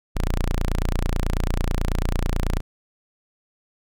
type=tone; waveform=sawtooth; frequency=29.14 Hz; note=A#0; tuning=in tune; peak=-16 dBFS; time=0.15-2.61 s; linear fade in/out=20 ms; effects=none